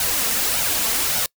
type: noise with flanger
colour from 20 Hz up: white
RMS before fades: -21 dBFS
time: 0-1.26 s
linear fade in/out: 2 ms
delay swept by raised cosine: 1.3 to 4.5 ms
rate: 1.7 Hz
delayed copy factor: +0.6
effects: noise-tail reverb RT60 0.1 s tail -25 dB re dry